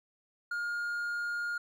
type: tone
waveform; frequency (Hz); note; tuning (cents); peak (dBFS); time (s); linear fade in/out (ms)
triangle; 1419; F6; +27; -30; 0.51-1.58; 5
effects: none